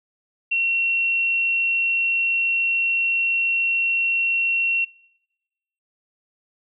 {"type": "tone", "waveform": "sine", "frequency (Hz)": 2727, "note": "F7", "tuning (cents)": -42, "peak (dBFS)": -18, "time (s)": [0.51, 4.85], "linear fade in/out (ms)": 10, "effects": ["noise-tail reverb RT60 1.0 s tail -24 dB re dry"]}